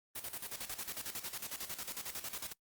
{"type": "noise with tremolo", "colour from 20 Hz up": "white", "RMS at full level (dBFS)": -41, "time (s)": [0.15, 2.53], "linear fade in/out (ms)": 10, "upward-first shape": "square", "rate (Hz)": 11, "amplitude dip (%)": 70, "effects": ["noise-tail reverb RT60 0.1 s tail -22 dB re dry", "Opus 32 kbps"]}